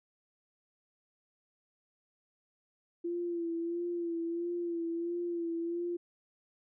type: tone with vibrato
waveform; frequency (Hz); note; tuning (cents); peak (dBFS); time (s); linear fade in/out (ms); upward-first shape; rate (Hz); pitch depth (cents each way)
sine; 340.7; F4; -43; -32; 3.04-5.97; 10; sine; 1.5; 38
effects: none